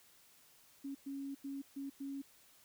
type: tone bursts at uneven times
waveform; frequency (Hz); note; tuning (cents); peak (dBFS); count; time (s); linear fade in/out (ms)
sine; 276; C#4; -7; -40; 5; 0.84-0.95 / 1.06-1.35 / 1.44-1.62 / 1.76-1.9 / 2-2.22; 10
effects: white hiss -65 dBFS RMS until 2.64 s